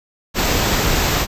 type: band-stop noise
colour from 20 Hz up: pink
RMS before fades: -17 dBFS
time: 0.34-1.27 s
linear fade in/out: 50 ms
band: 8100 to 12000 Hz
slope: 96 dB/octave
effects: resampled to 32000 Hz